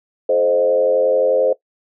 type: tone with frequency modulation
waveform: sine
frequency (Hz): 523.3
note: C5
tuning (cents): 0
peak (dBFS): -12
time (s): 0.29-1.53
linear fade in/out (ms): 5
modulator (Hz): 91.4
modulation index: 0.94
effects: noise-tail reverb RT60 0.1 s tail -18 dB re dry